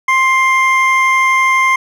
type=tone pair together; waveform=triangle; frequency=1052 / 2104 Hz; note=C6 / C7; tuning=+9 / +9 cents; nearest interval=octave; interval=1200 cents; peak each=-10 dBFS; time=0.08-1.76 s; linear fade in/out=5 ms; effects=none